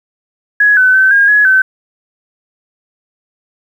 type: tone with pitch steps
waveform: sine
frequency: 1674 / 1511 / 1536 / 1623 / 1683 / 1532 Hz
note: G#6 / F#6 / G6 / G#6 / G#6 / G6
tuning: +13 / +36 / -36 / -40 / +23 / -40 cents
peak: -5 dBFS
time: 0.6-1.62 s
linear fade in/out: 5 ms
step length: 170 ms
effects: 7-bit